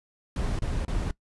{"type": "noise bursts", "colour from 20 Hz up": "brown", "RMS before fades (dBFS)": -28, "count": 3, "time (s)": [0.36, 1.11], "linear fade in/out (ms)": 2, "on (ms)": 230, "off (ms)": 30, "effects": ["noise-tail reverb RT60 0.1 s tail -21 dB re dry", "resampled to 24000 Hz"]}